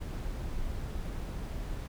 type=noise; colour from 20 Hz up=brown; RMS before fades=-36 dBFS; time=0-1.88 s; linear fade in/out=20 ms; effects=none